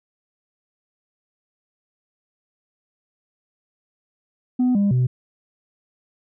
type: tone with pitch steps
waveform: sine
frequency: 250.6 / 201.4 / 126.1 Hz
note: B3 / G3 / B2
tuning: +25 / +47 / +36 cents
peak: -13 dBFS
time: 4.59-5.07 s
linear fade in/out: 10 ms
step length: 160 ms
effects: tanh soft clip ceiling -14 dBFS